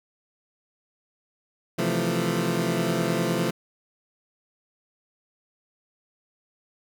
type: chord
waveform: 20% pulse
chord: F major seventh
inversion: second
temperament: equal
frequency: 130.81 / 164.81 / 174.61 / 220 Hz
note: C3 / E3 / F3 / A3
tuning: 0 / 0 / 0 / 0 cents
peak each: -26 / -24 / -22 / -24 dBFS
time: 1.78-3.51 s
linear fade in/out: 10 ms
effects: none